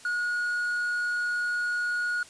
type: tone with quantisation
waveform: triangle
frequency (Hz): 1447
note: F#6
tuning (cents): -39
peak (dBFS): -24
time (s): 0.05-2.23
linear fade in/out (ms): 2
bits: 9
effects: white hiss -50 dBFS RMS until 2.29 s + resampled to 22050 Hz